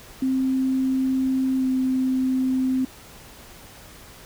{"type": "tone with pitch glide", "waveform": "sine", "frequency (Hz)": [262.5, 259.6], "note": ["C4", "C4"], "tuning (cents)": [6, -13], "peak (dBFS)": -19, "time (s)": [0.22, 2.85], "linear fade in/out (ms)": 5, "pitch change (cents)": -19, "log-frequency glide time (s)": [1.56, 1.66], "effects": ["pink hiss -45 dBFS RMS until 4.25 s"]}